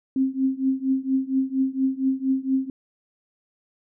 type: tone with tremolo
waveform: sine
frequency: 265.3 Hz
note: C4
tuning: 24 cents sharp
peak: -16 dBFS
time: 0.16-2.7 s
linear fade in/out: 2 ms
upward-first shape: triangle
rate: 4.3 Hz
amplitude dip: 95%
effects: none